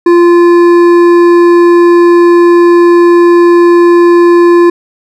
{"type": "tone with hard clipping", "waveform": "triangle", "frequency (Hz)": 346.1, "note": "F4", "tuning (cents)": -16, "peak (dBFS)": -3, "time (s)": [0.06, 4.7], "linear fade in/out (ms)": 5, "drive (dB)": 13, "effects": []}